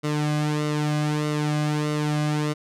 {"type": "tone with flanger", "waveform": "sawtooth", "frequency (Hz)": 150.2, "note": "D3", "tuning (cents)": 39, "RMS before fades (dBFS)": -24, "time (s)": [0.03, 2.54], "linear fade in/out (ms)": 20, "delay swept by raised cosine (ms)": [1.2, 2.2], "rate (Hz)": 1.6, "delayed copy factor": -0.65, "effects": ["low-pass 9000 Hz 12 dB/octave"]}